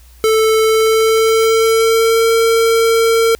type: tone with pitch glide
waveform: square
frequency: 440 to 455.3 Hz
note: A4 to A#4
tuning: 0 to -41 cents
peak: -10 dBFS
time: 0.24-3.35 s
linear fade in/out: 0 ms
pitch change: +59 cents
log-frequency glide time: 0.62-2.32 s
effects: added 60 Hz sine -40 dBFS peak until 3.39 s + white hiss -49 dBFS RMS until 3.39 s